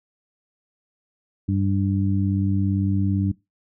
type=harmonic tone; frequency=97.7 Hz; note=G2; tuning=5 cents flat; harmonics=1 / 2 / 3; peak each=-21 / -24 / -26 dBFS; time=1.48-3.32 s; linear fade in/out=10 ms; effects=noise-tail reverb RT60 0.2 s tail -20 dB re dry